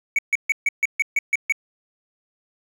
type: tone bursts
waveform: triangle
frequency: 2249 Hz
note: C#7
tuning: 24 cents sharp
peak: -14 dBFS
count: 9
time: 0.16-1.523 s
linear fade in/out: 2 ms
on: 27 ms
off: 140 ms
effects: none